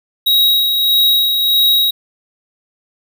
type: tone with tremolo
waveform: square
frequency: 3817 Hz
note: A#7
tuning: 40 cents sharp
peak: -9 dBFS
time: 0.26-1.91 s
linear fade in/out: 10 ms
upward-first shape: sine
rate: 1.6 Hz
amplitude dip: 40%
effects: none